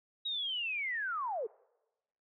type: linear sweep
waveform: sine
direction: down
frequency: 3843 to 398.5 Hz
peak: -33 dBFS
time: 0.25-1.47 s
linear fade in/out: 10 ms
effects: noise-tail reverb RT60 1.0 s tail -24 dB re dry